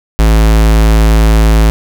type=tone; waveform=square; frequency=54.4 Hz; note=A1; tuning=19 cents flat; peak=-5 dBFS; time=0.19-1.7 s; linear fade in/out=0 ms; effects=none